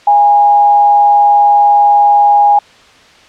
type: tone with frequency modulation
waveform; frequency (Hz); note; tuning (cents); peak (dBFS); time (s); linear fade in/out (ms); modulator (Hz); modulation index
sine; 820; G#5; -22; -4; 0.07-2.59; 5; 140; 0.23
effects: white hiss -41 dBFS RMS until 3.28 s + low-pass 4000 Hz 12 dB/octave